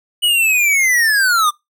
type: linear sweep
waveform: square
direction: down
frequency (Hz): 2960 to 1172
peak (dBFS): -12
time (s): 0.22-1.51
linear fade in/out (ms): 20
effects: noise-tail reverb RT60 0.2 s tail -25 dB re dry